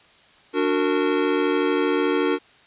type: chord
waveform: square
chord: D augmented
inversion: none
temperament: just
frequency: 293.7 / 367.1 / 458.9 Hz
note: D4 / F#4 / A#4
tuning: 0 / -14 / -27 cents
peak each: -24 dBFS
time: 0.53-2.39 s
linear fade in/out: 50 ms
effects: white hiss -53 dBFS RMS until 2.66 s + resampled to 8000 Hz